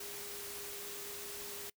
sine tone in noise, 406.7 Hz, G#4, 36 cents flat, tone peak -51 dBFS, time 0-1.7 s, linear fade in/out 5 ms, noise white, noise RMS -45 dBFS, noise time 0-1.7 s, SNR -9 dB, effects noise-tail reverb RT60 0.1 s tail -24 dB re dry

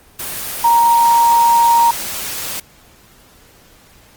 sine tone in noise, 934 Hz, A#5, 3 cents sharp, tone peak -8 dBFS, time 0.64-1.91 s, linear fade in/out 5 ms, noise white, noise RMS -24 dBFS, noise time 0.19-2.6 s, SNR +13 dB, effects pink hiss -47 dBFS RMS until 4.16 s + Opus 24 kbps

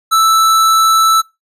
square tone, 1318.5 Hz, E6, in tune, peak -8 dBFS, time 0.11-1.22 s, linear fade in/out 20 ms, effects noise-tail reverb RT60 0.2 s tail -21 dB re dry + resampled to 32000 Hz

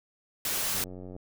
white noise, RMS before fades -30 dBFS, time 0.45-0.84 s, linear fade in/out 2 ms
click train, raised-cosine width 2 ms, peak -30 dBFS, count 39, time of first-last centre 0.75-1.164 s, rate 91.7 Hz
effects none

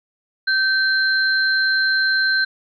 sine tone pair together, 1550 / 4129 Hz, G6 / C8, -20 / -24 cents, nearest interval octave + perfect fourth, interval 1696 cents, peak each -16 / -22 dBFS, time 0.47-2.45 s, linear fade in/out 10 ms, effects none

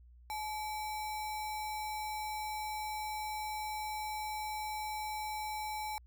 sine tone with sample-and-hold, 855 Hz, A5, 50 cents flat, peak -36 dBFS, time 0.3-5.98 s, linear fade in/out 0 ms, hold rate 3150 Hz, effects added 60 Hz sine -55 dBFS peak until 6.06 s

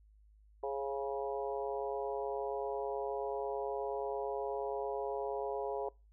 harmonic tone with a mistuned harmonic, 138.59 Hz, C#3, in tune, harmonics 3 / 4 / 5 / 6 / 7, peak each -38 / -40 / -42 / -44 / -45 dBFS, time 0.63-5.89 s, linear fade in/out 5 ms, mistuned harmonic 4, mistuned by -27 cents, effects noise-tail reverb RT60 0.3 s tail -26 dB re dry + added 52 Hz sine -60 dBFS peak until 6.12 s

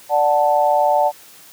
sine chord, D major, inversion none, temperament equal, 587.3 / 740 / 880 Hz, D5 / F#5 / A5, 0 / 0 / 0 cents, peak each -17 dBFS, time 0.09-1.12 s, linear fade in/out 50 ms, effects white hiss -44 dBFS RMS until 1.52 s + high-pass 100 Hz 12 dB/octave

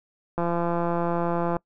click train, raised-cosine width 1 ms, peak -13 dBFS, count 204, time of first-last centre 0.38-1.567 s, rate 171 Hz, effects noise-tail reverb RT60 0.1 s tail -25 dB re dry

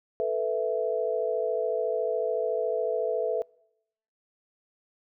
sine chord, A suspended second, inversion none, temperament equal, 440 / 493.9 / 659.3 Hz, A4 / B4 / E5, 0 / 0 / 0 cents, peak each -29 dBFS, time 0.2-3.42 s, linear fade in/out 0 ms, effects noise-tail reverb RT60 0.8 s tail -26 dB re dry

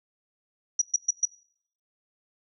sine tone bursts, 5810 Hz, F#8, 32 cents flat, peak -18 dBFS, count 4, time 0.79-1.254 s, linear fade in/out 5 ms, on 26 ms, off 120 ms, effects noise-tail reverb RT60 0.6 s tail -22 dB re dry

